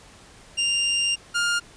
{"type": "tone pair in turn", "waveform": "sawtooth", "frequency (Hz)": [2794, 1409.2], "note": ["F7", "F6"], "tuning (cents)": [0, 15], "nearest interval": "octave", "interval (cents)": 1185, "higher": "first", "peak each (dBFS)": -17, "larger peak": "neither", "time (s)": [[0.57, 1.16], [1.34, 1.6]], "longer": "first", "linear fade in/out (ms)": 20, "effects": ["pink hiss -49 dBFS RMS until 1.76 s", "resampled to 22050 Hz"]}